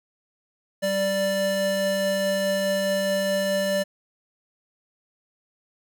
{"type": "tone pair together", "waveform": "square", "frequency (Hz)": [194.18, 587.3], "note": ["G3", "D5"], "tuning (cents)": [-16, 0], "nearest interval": "octave + perfect fifth", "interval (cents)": 1916, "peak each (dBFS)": [-30, -23], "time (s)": [0.82, 3.84], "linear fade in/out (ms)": 20, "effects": []}